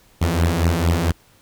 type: beating tone pair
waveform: sawtooth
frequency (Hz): 82 / 86.4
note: E2 / F2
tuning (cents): -9 / -18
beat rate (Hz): 4.4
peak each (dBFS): -15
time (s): 0.21-1.12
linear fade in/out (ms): 10
effects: pink hiss -54 dBFS RMS until 1.41 s